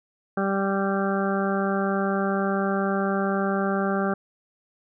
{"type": "harmonic tone", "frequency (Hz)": 195.8, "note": "G3", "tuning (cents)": -2, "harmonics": [1, 2, 3, 4, 6, 7, 8], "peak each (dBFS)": [-25, -28, -30, -31, -33, -33, -34], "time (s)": [0.37, 4.14], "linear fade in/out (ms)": 5, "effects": []}